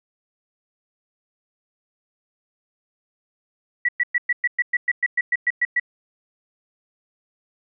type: tone bursts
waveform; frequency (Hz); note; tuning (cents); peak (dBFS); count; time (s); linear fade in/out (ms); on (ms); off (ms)
sine; 1945; B6; -27; -16; 14; 3.85-5.798; 5; 37; 110
effects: none